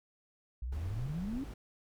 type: exponential sweep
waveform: sine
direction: up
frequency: 55.9 to 286.8 Hz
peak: -35 dBFS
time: 0.62-1.44 s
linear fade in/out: 5 ms
type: noise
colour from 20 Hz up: brown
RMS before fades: -43 dBFS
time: 0.72-1.54 s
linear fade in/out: 5 ms
effects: none